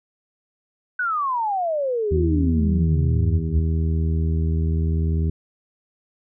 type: exponential sweep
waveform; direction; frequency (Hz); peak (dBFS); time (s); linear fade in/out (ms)
sine; down; 1511 to 68; -20; 0.99-3.6; 5
type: harmonic tone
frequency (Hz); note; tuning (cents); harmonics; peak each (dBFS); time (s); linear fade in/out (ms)
80.4; E2; -43; 1 / 2 / 3 / 4 / 5; -19 / -25 / -33 / -36 / -35; 2.11-5.3; 5
effects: none